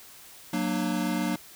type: chord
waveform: square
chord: Gb augmented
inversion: none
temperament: equal with one note detuned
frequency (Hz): 185 / 233.1 / 299.5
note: Gb3 / Bb3 / D4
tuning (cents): 0 / 0 / +34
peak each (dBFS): -31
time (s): 0.53-1.36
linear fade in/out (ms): 5
effects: white hiss -49 dBFS RMS until 1.55 s